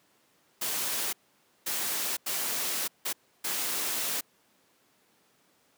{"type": "noise bursts at uneven times", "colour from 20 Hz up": "white", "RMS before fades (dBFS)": -31, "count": 5, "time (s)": [[0.61, 1.13], [1.66, 2.17], [2.26, 2.88], [3.05, 3.13], [3.44, 4.21]], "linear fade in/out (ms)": 10, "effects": ["pink hiss -66 dBFS RMS until 5.77 s", "high-pass 200 Hz 12 dB/octave"]}